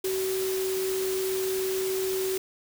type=tone in noise; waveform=sine; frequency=378.9 Hz; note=F#4; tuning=41 cents sharp; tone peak=-26 dBFS; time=0.04-2.38 s; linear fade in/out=5 ms; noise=white; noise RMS=-35 dBFS; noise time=0.04-2.38 s; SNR=+6 dB; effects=none